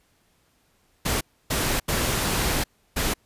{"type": "noise bursts at uneven times", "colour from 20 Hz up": "pink", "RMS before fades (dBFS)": -24, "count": 4, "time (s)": [[1.05, 1.21], [1.5, 1.8], [1.88, 2.64], [2.96, 3.14]], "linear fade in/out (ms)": 10, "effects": ["pink hiss -65 dBFS RMS until 3.25 s", "resampled to 32000 Hz"]}